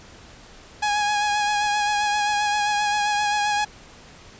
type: tone with vibrato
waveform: sawtooth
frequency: 830.6 Hz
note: G#5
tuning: in tune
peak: -16 dBFS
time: 0.82-3.65 s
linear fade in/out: 10 ms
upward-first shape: sine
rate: 7.6 Hz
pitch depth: 23 cents each way
effects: pink hiss -46 dBFS RMS until 4.39 s + resampled to 16000 Hz